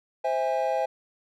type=chord; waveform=triangle; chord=C augmented; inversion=none; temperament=just; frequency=523.3 / 654.1 / 817.6 Hz; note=C5 / E5 / G#5; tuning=0 / -14 / -27 cents; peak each=-26 dBFS; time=0.24-0.86 s; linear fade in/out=10 ms; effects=none